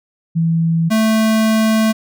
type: tone pair in turn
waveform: sine / square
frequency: 164.81 / 220 Hz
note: E3 / A3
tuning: 0 / 0 cents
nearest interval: perfect fourth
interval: 500 cents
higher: second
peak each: -12 dBFS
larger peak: neither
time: 0.35-0.9 / 0.9-1.93 s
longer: second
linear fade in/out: 20 ms
effects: none